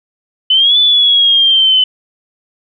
sine exponential two-way sweep, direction up then down, 3000 to 3501 to 3019 Hz, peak -6 dBFS, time 0.5-1.84 s, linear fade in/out 5 ms, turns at 0.78 s, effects none

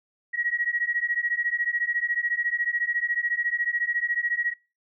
sine beating tone pair, 1900 / 1914 Hz, A#6 / A#6, +33 / +45 cents, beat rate 14 Hz, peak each -27 dBFS, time 0.33-4.54 s, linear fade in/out 20 ms, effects noise-tail reverb RT60 0.3 s tail -23 dB re dry

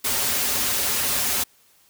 white noise with comb filter, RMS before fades -23 dBFS, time 0.04-1.44 s, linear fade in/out 10 ms, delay 6.1 ms, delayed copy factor -0.6, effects white hiss -58 dBFS RMS until 1.89 s

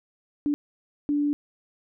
sine tone bursts at uneven times, 291.3 Hz, D4, 14 cents flat, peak -21 dBFS, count 2, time 0.46-0.54 / 1.09-1.33 s, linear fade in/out 0 ms, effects none

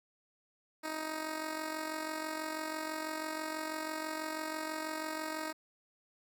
10% pulse tone with amplitude modulation, 313.4 Hz, D#4, 13 cents sharp, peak -26 dBFS, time 0.83-5.53 s, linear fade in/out 20 ms, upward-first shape sine, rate 46.1 Hz, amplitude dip 55%, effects none

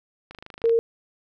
click train, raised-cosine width 0.3 ms, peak -24 dBFS, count 11, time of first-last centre 0.31-0.695 s, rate 26 Hz
sine tone, 459.8 Hz, A#4, 24 cents flat, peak -16 dBFS, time 0.64-0.79 s, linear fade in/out 0 ms
effects none

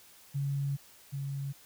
sine tone pair in turn, 139.8 / 138.67 Hz, C#3 / C#3, +15 / +1 cents, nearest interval unison, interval 14 cents, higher first, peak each -29 / -33 dBFS, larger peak first, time 0.34-0.77 / 1.12-1.53 s, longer first, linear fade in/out 20 ms, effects white hiss -57 dBFS RMS until 1.65 s

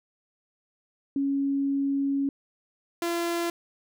sine / sawtooth tone pair in turn, 277.2 / 341.2 Hz, C#4 / F4, 0 / -40 cents, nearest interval major third, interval 360 cents, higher second, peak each -23 / -22 dBFS, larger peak second, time 1.16-2.29 / 3.02-3.5 s, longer first, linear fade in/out 2 ms, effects none

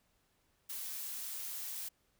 blue noise, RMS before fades -42 dBFS, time 0.69-1.89 s, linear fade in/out 10 ms, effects pink hiss -75 dBFS RMS until 2.19 s

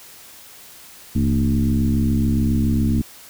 sine tone with frequency modulation, 156.6 Hz, D#3, 11 cents sharp, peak -15 dBFS, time 1.15-3.02 s, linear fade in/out 10 ms, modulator 67.2 Hz, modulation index 1.8, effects white hiss -43 dBFS RMS until 3.29 s

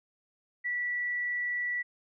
sine tone, 1954 Hz, B6, 19 cents flat, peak -29 dBFS, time 0.64-1.83 s, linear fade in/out 20 ms, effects none

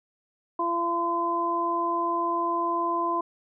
harmonic tone, 340.9 Hz, F4, 42 cents flat, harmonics 1 / 2 / 3, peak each -30 / -32 / -25 dBFS, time 0.59-3.21 s, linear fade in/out 5 ms, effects none

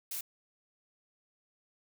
blue noise, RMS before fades -38 dBFS, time 0.11-0.21 s, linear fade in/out 5 ms, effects none

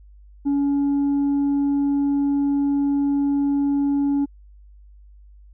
sine tone with tanh clipping, 282.3 Hz, C#4, 32 cents sharp, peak -18 dBFS, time 0.45-4.26 s, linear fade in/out 20 ms, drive 2 dB, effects added 50 Hz sine -44 dBFS peak until 5.53 s

